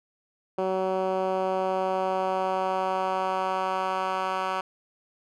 10% pulse tone with band-pass filter sweep, 188.2 Hz, F#3, 30 cents sharp, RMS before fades -27 dBFS, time 0.58-4.61 s, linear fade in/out 5 ms, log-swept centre 470 to 1300 Hz, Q 1.2, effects none

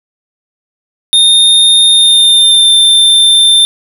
square tone with pitch glide, 3657 to 3576 Hz, A#7 to A7, -34 to +27 cents, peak -4 dBFS, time 1.13-3.65 s, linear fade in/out 0 ms, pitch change -39 cents, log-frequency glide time 1.9-2.71 s, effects none

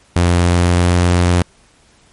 sawtooth tone with pitch glide, 87.31 to 88.27 Hz, F2 to F2, 0 to +19 cents, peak -6 dBFS, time 0.16-1.42 s, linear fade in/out 0 ms, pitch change +19 cents, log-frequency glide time 0.37-0.93 s, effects pink hiss -51 dBFS RMS until 2.12 s + MP3 48 kbps

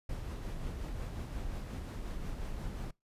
brown noise with tremolo, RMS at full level -38 dBFS, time 0.09-2.91 s, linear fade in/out 5 ms, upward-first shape sine, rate 5.6 Hz, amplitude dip 30%, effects noise-tail reverb RT60 0.2 s tail -24 dB re dry + resampled to 32000 Hz

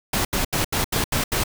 pink noise bursts, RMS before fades -22 dBFS, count 7, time 0.13-1.438 s, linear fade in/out 5 ms, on 120 ms, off 78 ms, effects none

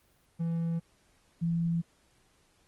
triangle / sine tone pair in turn, 166.7 / 168.05 Hz, E3 / E3, +20 / +34 cents, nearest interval unison, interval 14 cents, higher second, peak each -26 dBFS, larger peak neither, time 0.39-0.8 / 1.41-1.82 s, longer neither, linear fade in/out 20 ms, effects pink hiss -67 dBFS RMS until 2.67 s + Opus 24 kbps

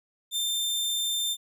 sawtooth tone, 3586 Hz, A7, 32 cents sharp, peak -23 dBFS, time 0.31-1.37 s, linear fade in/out 50 ms, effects none

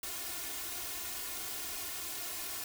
white noise with comb filter, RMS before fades -40 dBFS, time 0.03-2.64 s, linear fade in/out 2 ms, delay 2.8 ms, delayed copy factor +0.95, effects none

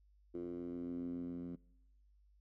10% pulse tone with band-pass filter sweep, 87.1 Hz, F2, 4 cents flat, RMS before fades -43 dBFS, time 0.34-1.56 s, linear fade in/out 10 ms, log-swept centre 330 to 220 Hz, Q 4.9, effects noise-tail reverb RT60 0.9 s tail -24 dB re dry + added 50 Hz sine -65 dBFS peak until 2.4 s

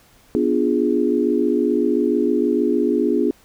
sine chord, B diminished seventh, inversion none, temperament equal, 246.9 / 293.7 / 349.2 / 415.3 Hz, B3 / D4 / F4 / Ab4, 0 / 0 / 0 / 0 cents, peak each -21 dBFS, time 0.35-3.31 s, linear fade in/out 0 ms, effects pink hiss -53 dBFS RMS until 3.44 s

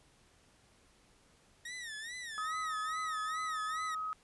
sawtooth tone with vibrato, 1854 Hz, A#6, 10 cents flat, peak -38 dBFS, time 1.65-3.95 s, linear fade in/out 5 ms, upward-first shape sine, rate 2.4 Hz, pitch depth 140 cents each way
sine tone, 1267 Hz, D#6, 31 cents sharp, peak -35 dBFS, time 2.38-4.13 s, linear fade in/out 0 ms
effects pink hiss -66 dBFS RMS until 4.23 s + resampled to 24000 Hz

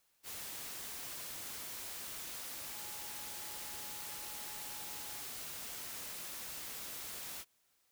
sine tone in noise, 843 Hz, G#5, 26 cents sharp, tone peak -56 dBFS, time 2.7-5.25 s, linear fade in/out 50 ms, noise white, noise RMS -45 dBFS, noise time 0.23-7.45 s, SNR -14 dB, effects white hiss -75 dBFS RMS until 7.91 s

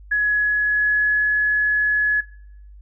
sine tone with pitch glide, 1684 to 1696.7 Hz, G#6 to G#6, +24 to +37 cents, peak -16 dBFS, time 0.11-2.21 s, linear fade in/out 10 ms, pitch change +13 cents, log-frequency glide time 0.27-1.26 s, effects noise-tail reverb RT60 0.7 s tail -20 dB re dry + added 50 Hz sine -40 dBFS peak until 2.81 s

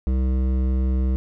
sine tone with hard clipping, 64.5 Hz, C2, 24 cents flat, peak -20 dBFS, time 0.07-1.16 s, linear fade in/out 0 ms, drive 12 dB, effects none

